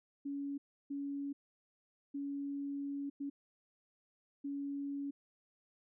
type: tone bursts at uneven times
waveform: sine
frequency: 281.4 Hz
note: C#4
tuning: 26 cents sharp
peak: -37 dBFS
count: 5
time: 0.25-0.58 / 0.9-1.33 / 2.14-3.1 / 3.2-3.3 / 4.44-5.11 s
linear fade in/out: 10 ms
effects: none